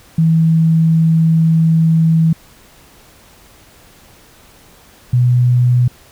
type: tone pair in turn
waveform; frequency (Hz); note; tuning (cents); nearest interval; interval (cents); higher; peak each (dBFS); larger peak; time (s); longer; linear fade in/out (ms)
sine; 162.3 / 123.58; E3 / B2; -27 / +2; perfect fourth; 471; first; -8; neither; 0.18-2.33 / 5.13-5.88; first; 5
effects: pink hiss -45 dBFS RMS until 6.11 s